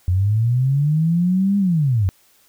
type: linear two-way sweep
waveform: sine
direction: up then down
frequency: 87.31 to 203.4 to 87.31 Hz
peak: -14 dBFS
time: 0.08-2.09 s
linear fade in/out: 0 ms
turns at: 1.58 s
effects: white hiss -56 dBFS RMS until 2.48 s